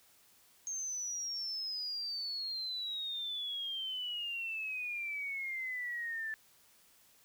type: exponential sweep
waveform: sine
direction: down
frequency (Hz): 6440 to 1750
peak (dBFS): -36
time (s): 0.67-6.34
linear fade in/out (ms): 0
effects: white hiss -65 dBFS RMS until 7.24 s